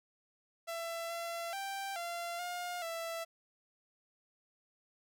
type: tone with pitch steps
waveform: sawtooth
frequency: 669 / 677 / 785 / 687 / 710 / 664 Hz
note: E5 / E5 / G5 / F5 / F5 / E5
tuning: +25 / +46 / +2 / -29 / +28 / +12 cents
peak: -34 dBFS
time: 0.67-3.25 s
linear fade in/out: 20 ms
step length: 430 ms
effects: none